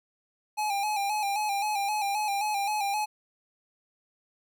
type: tone with vibrato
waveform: square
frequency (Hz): 823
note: G#5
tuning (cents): -16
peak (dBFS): -27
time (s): 0.57-3.06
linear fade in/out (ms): 20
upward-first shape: square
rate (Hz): 3.8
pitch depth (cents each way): 54
effects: none